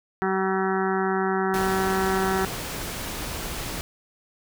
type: harmonic tone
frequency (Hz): 190.4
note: F#3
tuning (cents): +50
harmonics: 1 / 2 / 4 / 5 / 6 / 7 / 8 / 9 / 10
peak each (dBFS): -28 / -25 / -29 / -33 / -36 / -31 / -34 / -36 / -38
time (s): 0.22-2.45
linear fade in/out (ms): 0
type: noise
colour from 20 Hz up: pink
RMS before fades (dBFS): -32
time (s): 1.54-3.81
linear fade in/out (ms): 0
effects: none